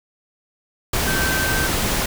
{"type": "tone in noise", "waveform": "sine", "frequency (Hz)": 1552, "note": "G6", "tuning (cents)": -18, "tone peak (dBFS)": -22, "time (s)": [1.07, 1.67], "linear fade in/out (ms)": 5, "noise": "pink", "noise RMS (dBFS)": -21, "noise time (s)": [0.93, 2.06], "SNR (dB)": -4, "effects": []}